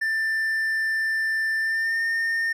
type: tone with pitch glide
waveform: triangle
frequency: 1779 to 1821.6 Hz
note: A6 to A#6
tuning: +19 to -40 cents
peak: -20 dBFS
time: 0.01-2.53 s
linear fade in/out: 10 ms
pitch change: +41 cents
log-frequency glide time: 1.59-2.03 s
effects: none